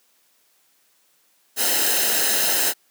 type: noise with comb filter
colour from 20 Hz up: white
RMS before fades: -20 dBFS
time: 1.56-2.74 s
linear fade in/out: 50 ms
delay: 0.87 ms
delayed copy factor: -0.65
effects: white hiss -62 dBFS RMS until 2.9 s + high-pass 200 Hz 12 dB/octave